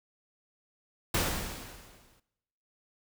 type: noise with exponential decay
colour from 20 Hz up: pink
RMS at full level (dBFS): -26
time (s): 1.14-2.2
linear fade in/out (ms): 5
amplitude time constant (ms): 230
effects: noise-tail reverb RT60 1.0 s tail -20 dB re dry